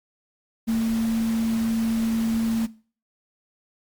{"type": "tone in noise", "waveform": "sine", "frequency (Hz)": 226, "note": "A3", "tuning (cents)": 47, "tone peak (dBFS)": -19, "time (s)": [0.67, 2.67], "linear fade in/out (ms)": 20, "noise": "pink", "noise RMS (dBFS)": -37, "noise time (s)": [0.67, 2.67], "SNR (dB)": 15, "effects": ["noise-tail reverb RT60 0.4 s tail -19 dB re dry", "MP3 96 kbps"]}